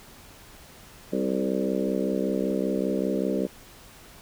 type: harmonic tone with a mistuned harmonic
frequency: 65.2 Hz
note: C2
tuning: 5 cents flat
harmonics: 3 / 4 / 5 / 6 / 7 / 8 / 9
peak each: -29 / -30 / -31 / -32 / -32 / -33 / -34 dBFS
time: 1.12-3.47 s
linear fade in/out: 10 ms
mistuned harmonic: 7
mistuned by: -18 cents
effects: pink hiss -49 dBFS RMS until 4.21 s